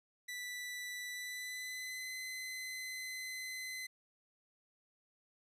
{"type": "tone with pitch glide", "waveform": "sawtooth", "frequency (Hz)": [1975.5, 2037], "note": ["B6", "C7"], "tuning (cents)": [0, -47], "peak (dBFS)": -38, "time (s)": [0.28, 3.87], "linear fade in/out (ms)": 10, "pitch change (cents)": 53, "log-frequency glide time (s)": [1.11, 2.15], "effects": ["resampled to 32000 Hz"]}